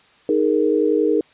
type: chord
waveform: sine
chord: D# suspended fourth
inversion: none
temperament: equal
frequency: 311.1 / 415.3 / 466.2 Hz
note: D#4 / G#4 / A#4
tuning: 0 / 0 / 0 cents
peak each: -19 dBFS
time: 0.29-1.21 s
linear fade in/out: 2 ms
effects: white hiss -53 dBFS RMS until 1.33 s + resampled to 8000 Hz